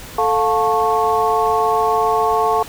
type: harmonic tone with a mistuned harmonic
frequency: 220 Hz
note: A3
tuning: in tune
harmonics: 2 / 3 / 4 / 5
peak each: -19 / -19 / -19 / -19 dBFS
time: 0.18-2.63 s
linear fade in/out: 5 ms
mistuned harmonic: 3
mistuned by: +120 cents
effects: pink hiss -35 dBFS RMS until 2.68 s